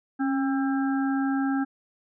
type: harmonic tone with a mistuned harmonic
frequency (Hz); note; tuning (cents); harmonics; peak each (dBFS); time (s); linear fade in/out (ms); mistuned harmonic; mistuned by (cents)
266.6; C4; +33; 1 / 3 / 5 / 6; -23 / -33 / -37 / -36; 0.19-1.65; 20; 1; +38
effects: none